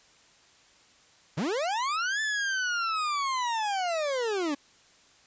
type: linear two-way sweep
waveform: 40% pulse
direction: up then down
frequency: 127.1 to 1760 to 273.1 Hz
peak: -26 dBFS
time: 1.37-4.55 s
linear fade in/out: 10 ms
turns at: 2.21 s
effects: white hiss -59 dBFS RMS until 5.26 s + resampled to 16000 Hz